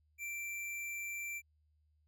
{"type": "tone", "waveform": "square", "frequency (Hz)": 2349, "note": "D7", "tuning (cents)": 0, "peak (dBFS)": -40, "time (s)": [0.18, 1.42], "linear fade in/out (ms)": 50, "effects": ["added 76 Hz sine -70 dBFS peak until 2.07 s"]}